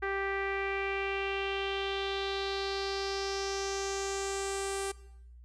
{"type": "tone with low-pass filter sweep", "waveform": "sawtooth", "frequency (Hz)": 392, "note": "G4", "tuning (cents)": 0, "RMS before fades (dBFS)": -34, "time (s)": [0.02, 4.92], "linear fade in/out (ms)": 10, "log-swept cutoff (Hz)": [1800, 9100], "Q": 3.8, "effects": ["noise-tail reverb RT60 0.8 s tail -19 dB re dry", "added 60 Hz sine -49 dBFS peak until 5.44 s"]}